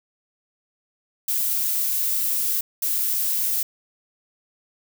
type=noise bursts at uneven times; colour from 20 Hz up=violet; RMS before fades=-23 dBFS; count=2; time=1.28-2.61 / 2.82-3.63 s; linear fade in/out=5 ms; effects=none